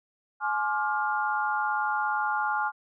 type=chord; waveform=sine; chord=D half-diminished seventh; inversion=second; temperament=just; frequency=845.8 / 1057.2 / 1174.7 / 1409.6 Hz; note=Ab5 / C6 / D6 / F6; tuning=+31 / +18 / 0 / +16 cents; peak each=-28 / -34 / -34 / -29 dBFS; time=0.4-2.72 s; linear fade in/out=50 ms; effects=none